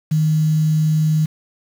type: tone with quantisation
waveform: sine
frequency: 155.56 Hz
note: D#3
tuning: in tune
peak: -13 dBFS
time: 0.11-1.26 s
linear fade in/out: 10 ms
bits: 6
effects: none